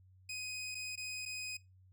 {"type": "tone with dropouts", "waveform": "20% pulse", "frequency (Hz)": 2506, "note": "D#7", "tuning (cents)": 12, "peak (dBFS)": -36, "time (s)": [0.29, 1.57], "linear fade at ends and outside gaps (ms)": 5, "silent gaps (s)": [[0.747, 0.751], [0.957, 0.975], [1.254, 1.259]], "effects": ["noise-tail reverb RT60 0.2 s tail -17 dB re dry", "added 93 Hz sine -60 dBFS peak until 1.92 s"]}